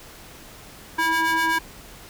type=ring-modulated tone; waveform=square; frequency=324 Hz; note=E4; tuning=30 cents flat; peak=-17 dBFS; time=0.98-1.59 s; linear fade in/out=10 ms; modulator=1300 Hz; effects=pink hiss -44 dBFS RMS until 2.09 s